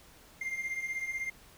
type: beating tone pair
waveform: triangle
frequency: 2093 / 2109 Hz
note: C7 / C7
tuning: 0 / +13 cents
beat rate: 16 Hz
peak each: -38 / -33 dBFS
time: 0.41-1.3 s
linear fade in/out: 5 ms
effects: pink hiss -57 dBFS RMS until 1.57 s